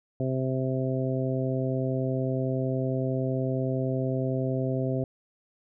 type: harmonic tone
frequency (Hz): 130.81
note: C3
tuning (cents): 0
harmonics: 1 / 2 / 3 / 4 / 5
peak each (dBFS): -28 / -31 / -33 / -34 / -35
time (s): 0.2-5.04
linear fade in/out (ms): 2
effects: none